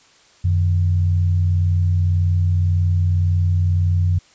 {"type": "tone pair together", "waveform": "sine", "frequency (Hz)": [90.7, 152.54], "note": ["F#2", "D#3"], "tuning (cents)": [-34, -34], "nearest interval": "major sixth", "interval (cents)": 900, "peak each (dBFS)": [-14, -26], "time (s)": [0.44, 4.19], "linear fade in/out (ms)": 10, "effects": ["white hiss -52 dBFS RMS until 4.34 s", "resampled to 16000 Hz"]}